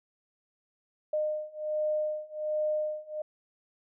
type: beating tone pair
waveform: sine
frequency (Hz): 610 / 611.3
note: D#5 / D#5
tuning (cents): -34 / -31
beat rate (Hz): 1.3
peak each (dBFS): -32 / -31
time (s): 1.13-3.22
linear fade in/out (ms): 5
effects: none